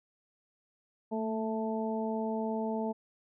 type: harmonic tone with a mistuned harmonic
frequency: 220 Hz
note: A3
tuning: in tune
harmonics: 1 / 2 / 3 / 4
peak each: -33 / -36 / -38 / -39 dBFS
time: 1.11-2.93 s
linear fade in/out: 20 ms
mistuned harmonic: 1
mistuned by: +23 cents
effects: none